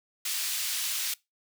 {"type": "high-pass noise", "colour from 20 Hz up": "pink", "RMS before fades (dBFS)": -31, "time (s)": [0.25, 1.14], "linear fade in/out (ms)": 5, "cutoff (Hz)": 3100, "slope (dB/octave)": 12, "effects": ["noise-tail reverb RT60 0.2 s tail -22 dB re dry"]}